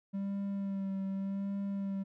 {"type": "tone with vibrato", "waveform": "triangle", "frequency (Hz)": 196, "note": "G3", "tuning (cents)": 0, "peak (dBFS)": -31, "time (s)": [0.13, 2.04], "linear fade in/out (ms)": 20, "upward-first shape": "sine", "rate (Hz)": 0.85, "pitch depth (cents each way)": 25, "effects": []}